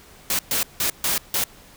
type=noise bursts at uneven times; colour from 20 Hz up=white; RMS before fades=-22 dBFS; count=5; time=0.3-0.39 / 0.51-0.63 / 0.8-0.9 / 1.04-1.18 / 1.34-1.44 s; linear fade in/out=2 ms; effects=pink hiss -48 dBFS RMS until 1.76 s